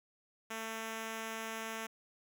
5% pulse tone, 223.2 Hz, A3, 25 cents sharp, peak -28 dBFS, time 0.5-1.87 s, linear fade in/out 10 ms, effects none

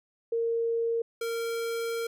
sine / square tone pair in turn, 461.4 / 461.4 Hz, A#4 / A#4, -18 / -18 cents, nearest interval unison, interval 0 cents, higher neither, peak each -25 / -30 dBFS, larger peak first, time 0.32-1.02 / 1.21-2.07 s, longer second, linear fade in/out 5 ms, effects none

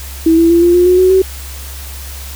sine tone with pitch steps, 326 / 333 / 340.2 / 347.6 / 355.1 / 362.8 / 370.6 / 378.6 Hz, E4 / E4 / F4 / F4 / F4 / F#4 / F#4 / F#4, -19 / +18 / -45 / -8 / +29 / -34 / +3 / +40 cents, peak -5 dBFS, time 0.26-1.22 s, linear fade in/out 5 ms, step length 120 ms, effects added 68 Hz sine -26 dBFS peak until 2.35 s + white hiss -31 dBFS RMS until 2.35 s

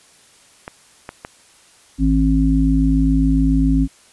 clicks, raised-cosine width 0.5 ms, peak -14 dBFS, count 3, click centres 0.679 / 1.091 / 1.249 s
harmonic tone, 53.6 Hz, A1, 45 cents flat, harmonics 1 / 3 / 5, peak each -16 / -20 / -15 dBFS, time 1.98-3.88 s, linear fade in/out 50 ms
effects white hiss -50 dBFS RMS until 4.12 s + resampled to 24000 Hz

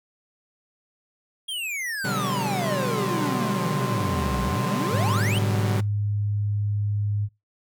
square exponential two-way sweep, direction down then up, 3300 to 58.3 to 3300 Hz, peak -28 dBFS, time 1.48-5.39 s, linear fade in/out 10 ms, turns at 4.43 s
sawtooth chord, G major seventh, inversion first, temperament equal with one note detuned, 123.47 / 146.83 / 185 / 199.42 Hz, B2 / D3 / F#3 / G3, 0 / 0 / 0 / +30 cents, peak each -27 / -27 / -26 / -27 dBFS, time 2.04-5.81 s, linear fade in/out 10 ms
sine tone with vibrato, 1046.5 Hz, C6, in tune, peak -31 dBFS, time 2.62-5.22 s, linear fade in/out 50 ms, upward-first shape sine, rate 1.3 Hz, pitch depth 10 cents each way
sine tone with pitch glide, 104.9 to 103.22 Hz, G#2 to G#2, +18 to -10 cents, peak -22 dBFS, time 4.9-7.29 s, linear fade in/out 50 ms, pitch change -28 cents, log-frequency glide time 5.72-5.84 s
effects noise-tail reverb RT60 0.2 s tail -21 dB re dry

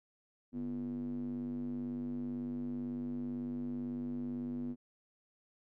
square tone with band-pass filter, 49 Hz, G1, in tune, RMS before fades -39 dBFS, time 0.52-4.76 s, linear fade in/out 50 ms, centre 260 Hz, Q 7.7, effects none

